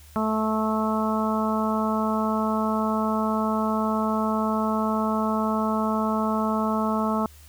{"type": "harmonic tone", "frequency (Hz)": 218.1, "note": "A3", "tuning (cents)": -15, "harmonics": [1, 2, 3, 4, 5, 6], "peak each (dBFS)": [-24, -32, -30, -31, -30, -31], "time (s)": [0.16, 7.26], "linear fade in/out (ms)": 0, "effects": ["added 75 Hz sine -47 dBFS peak until 7.48 s", "white hiss -53 dBFS RMS until 7.48 s"]}